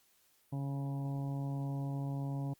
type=harmonic tone with a mistuned harmonic; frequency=138.59 Hz; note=C#3; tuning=in tune; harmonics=1 / 2 / 3 / 4 / 5 / 6 / 7; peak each=-35 / -42 / -55 / -52 / -52 / -54 / -55 dBFS; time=0.52-2.54 s; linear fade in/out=10 ms; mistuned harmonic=1; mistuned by=+16 cents; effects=white hiss -70 dBFS RMS until 2.59 s + Opus 48 kbps